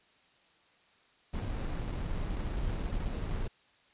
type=noise with sample-and-hold; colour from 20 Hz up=brown; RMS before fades=-34 dBFS; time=1.33-3.48 s; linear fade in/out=10 ms; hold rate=3150 Hz; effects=white hiss -65 dBFS RMS until 3.93 s + resampled to 8000 Hz